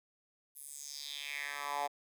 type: tone with high-pass filter sweep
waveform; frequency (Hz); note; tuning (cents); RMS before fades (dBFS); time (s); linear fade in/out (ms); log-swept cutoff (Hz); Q
10% pulse; 143.6; D3; -39; -41; 0.55-1.88; 20; 12000 to 720; 3.5
effects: none